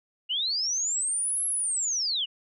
sine linear two-way sweep, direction up then down, 2794 to 11230 to 2794 Hz, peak -25 dBFS, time 0.29-2.26 s, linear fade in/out 20 ms, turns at 1.46 s, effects none

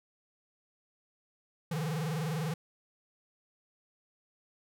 square tone with vibrato, 156.3 Hz, D#3, 8 cents sharp, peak -32 dBFS, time 1.71-2.54 s, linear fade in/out 5 ms, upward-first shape sine, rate 20 Hz, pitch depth 180 cents each way, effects none

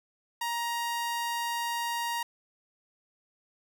sawtooth tone, 940 Hz, A#5, 14 cents sharp, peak -26 dBFS, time 0.41-2.23 s, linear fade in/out 5 ms, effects 9-bit

